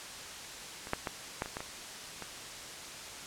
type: clicks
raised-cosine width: 0.5 ms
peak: -27 / -14 / -18 / -16 / -26 / -21 / -24 / -25 dBFS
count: 8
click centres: 0.871 / 0.934 / 1.072 / 1.421 / 1.459 / 1.569 / 1.605 / 2.223 s
effects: white hiss -44 dBFS RMS until 3.26 s + low-pass 8000 Hz 12 dB/octave